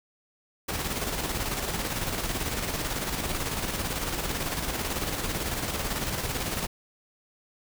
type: noise with tremolo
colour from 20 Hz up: pink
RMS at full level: -29 dBFS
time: 0.68-6.67 s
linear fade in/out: 10 ms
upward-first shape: square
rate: 18 Hz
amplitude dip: 40%
effects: none